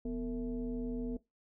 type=tone with frequency modulation; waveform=sine; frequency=246.9 Hz; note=B3; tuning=in tune; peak=-34 dBFS; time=0.05-1.17 s; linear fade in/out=5 ms; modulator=207 Hz; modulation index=0.99; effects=noise-tail reverb RT60 0.2 s tail -19 dB re dry